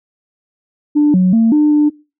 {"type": "tone with pitch steps", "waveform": "sine", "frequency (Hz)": [295.9, 183.8, 226.6, 299.7, 297.7], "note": ["D4", "F#3", "A#3", "D4", "D4"], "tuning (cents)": [13, -11, -49, 35, 24], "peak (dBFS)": -6, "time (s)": [0.95, 1.9], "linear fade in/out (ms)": 20, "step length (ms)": 190, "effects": ["noise-tail reverb RT60 0.3 s tail -23 dB re dry", "tanh soft clip ceiling -4 dBFS"]}